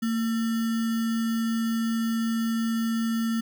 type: tone with sample-and-hold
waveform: sine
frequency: 227.7 Hz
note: A#3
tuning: 40 cents flat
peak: -23 dBFS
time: 0.02-3.41 s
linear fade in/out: 10 ms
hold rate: 1575 Hz
effects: none